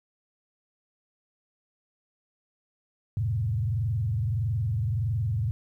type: tone with frequency modulation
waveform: sine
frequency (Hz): 109.2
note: A2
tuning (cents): -13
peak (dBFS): -24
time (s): 3.17-5.51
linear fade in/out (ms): 0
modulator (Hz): 21.6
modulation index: 1
effects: 11-bit